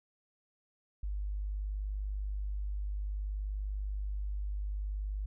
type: tone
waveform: sine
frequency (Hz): 50.3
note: G1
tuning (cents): +45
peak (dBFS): -33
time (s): 1.03-5.26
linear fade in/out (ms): 5
effects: none